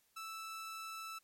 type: tone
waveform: sawtooth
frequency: 1318.5 Hz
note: E6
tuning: in tune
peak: -40 dBFS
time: 0.16-1.19 s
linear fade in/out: 10 ms
effects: white hiss -74 dBFS RMS until 1.23 s + MP3 64 kbps